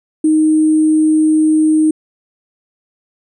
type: tone with sample-and-hold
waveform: sine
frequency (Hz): 311.1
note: D#4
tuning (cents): 0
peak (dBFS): -8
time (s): 0.24-1.91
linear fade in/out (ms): 5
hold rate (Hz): 8820
effects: resampled to 32000 Hz